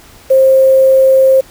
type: tone with quantisation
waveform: sine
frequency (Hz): 530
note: C5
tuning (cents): +22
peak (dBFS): -4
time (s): 0.3-1.41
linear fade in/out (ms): 10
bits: 5
effects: pink hiss -40 dBFS RMS until 1.5 s